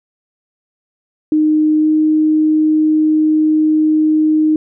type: tone with pitch glide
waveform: sine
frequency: 307.8 to 309.8 Hz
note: D#4 to D#4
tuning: -19 to -7 cents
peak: -9 dBFS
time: 1.32-4.56 s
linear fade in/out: 2 ms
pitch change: +12 cents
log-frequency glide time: 1.8-1.87 s
effects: none